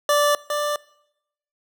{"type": "tone pair in turn", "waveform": "25% pulse", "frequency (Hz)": [585, 589.7], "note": ["D5", "D5"], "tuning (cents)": [-7, 7], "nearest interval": "unison", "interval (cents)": 14, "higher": "second", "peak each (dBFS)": [-12, -18], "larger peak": "first", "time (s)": [[0.09, 0.35], [0.5, 0.76]], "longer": "neither", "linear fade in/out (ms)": 2, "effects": ["noise-tail reverb RT60 0.8 s tail -22 dB re dry"]}